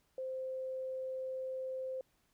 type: tone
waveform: sine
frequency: 521 Hz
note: C5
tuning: 7 cents flat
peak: -37 dBFS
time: 0.18-2.01 s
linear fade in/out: 2 ms
effects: pink hiss -75 dBFS RMS until 2.33 s